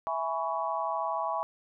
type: chord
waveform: sine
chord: C# minor seventh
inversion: first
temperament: equal with one note detuned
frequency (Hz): 659.3 / 830.6 / 987.8 / 1120.3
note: E5 / G#5 / B5 / C#6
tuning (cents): 0 / 0 / 0 / +18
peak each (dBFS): -34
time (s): 0.07-1.43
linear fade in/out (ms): 0
effects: none